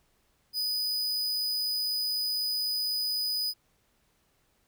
45% pulse tone, 4978 Hz, D#8, in tune, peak -27 dBFS, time 0.53-3.54 s, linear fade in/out 50 ms, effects pink hiss -70 dBFS RMS until 4.67 s

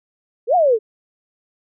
sine exponential two-way sweep, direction up then down, 415.3 to 750 to 415.3 Hz, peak -11 dBFS, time 0.47-0.79 s, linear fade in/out 50 ms, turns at 0.55 s, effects none

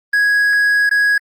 triangle tone with dropouts, 1661.2 Hz, G#6, in tune, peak -9 dBFS, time 0.13-1.18 s, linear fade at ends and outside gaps 5 ms, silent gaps 0.894-0.911 s, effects Opus 24 kbps

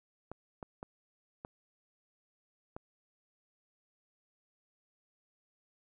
clicks, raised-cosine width 1 ms, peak -28 dBFS, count 5, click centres 0.316 / 0.628 / 0.829 / 1.449 / 2.765 s, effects none

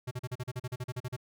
square tone bursts, 125.2 Hz, B2, 24 cents sharp, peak -34 dBFS, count 14, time 0.07-1.165 s, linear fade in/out 10 ms, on 42 ms, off 39 ms, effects none

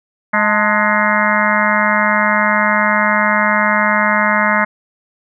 harmonic tone with a mistuned harmonic, 210 Hz, G#3, 19 cents sharp, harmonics 1 / 3 / 4 / 5 / 6 / 7 / 8 / 9 / 10, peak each -20 / -20 / -20 / -20 / -20 / -20 / -20 / -20 / -20 dBFS, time 0.33-4.65 s, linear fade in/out 10 ms, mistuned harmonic 4, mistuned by +86 cents, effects none

